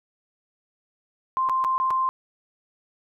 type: tone with dropouts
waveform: sine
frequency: 1046.5 Hz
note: C6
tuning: in tune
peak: -20 dBFS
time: 1.37-2.09 s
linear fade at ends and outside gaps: 0 ms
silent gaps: 1.489-1.496 / 1.641-1.647 / 1.78-1.8 / 1.905-1.909 s
effects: none